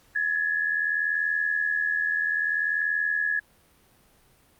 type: tone pair together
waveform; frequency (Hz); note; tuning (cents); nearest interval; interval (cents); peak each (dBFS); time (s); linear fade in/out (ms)
sine; 1679.4 / 1760; G#6 / A6; +19 / 0; minor second; 81; -24 / -29; 0.15-3.4; 10
effects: pink hiss -60 dBFS RMS until 4.59 s + Opus 48 kbps